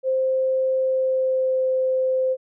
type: tone with pitch glide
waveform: sine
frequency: 523.3 to 519.1 Hz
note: C5 to C5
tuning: 0 to -14 cents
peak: -18 dBFS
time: 0.03-2.37 s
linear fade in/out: 50 ms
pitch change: -14 cents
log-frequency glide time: 0.78-1.68 s
effects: none